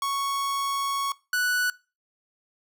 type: tone pair in turn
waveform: 45% pulse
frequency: 1108.7 / 1479.9 Hz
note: C#6 / F#6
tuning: 0 / 0 cents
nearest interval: perfect fourth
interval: 500 cents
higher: second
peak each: -25 / -22 dBFS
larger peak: second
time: 0.02-1.12 / 1.33-1.7 s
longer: first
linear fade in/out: 2 ms
effects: noise-tail reverb RT60 0.3 s tail -21 dB re dry